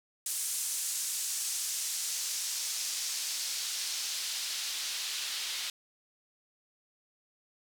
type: noise with band-pass filter sweep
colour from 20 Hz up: white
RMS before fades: -35 dBFS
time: 0.26-5.7 s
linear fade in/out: 2 ms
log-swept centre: 8400 to 3600 Hz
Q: 1.2
effects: none